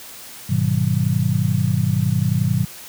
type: chord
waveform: sine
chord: G# minor seventh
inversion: none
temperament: just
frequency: 103.83 / 124.59 / 155.74 / 186.89 Hz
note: G#2 / B2 / D#3 / F#3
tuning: 0 / +16 / +2 / +18 cents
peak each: -21 / -20 / -21 / -23 dBFS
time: 0.49-2.65 s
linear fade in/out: 10 ms
effects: white hiss -38 dBFS RMS until 2.88 s + high-pass 60 Hz 12 dB/octave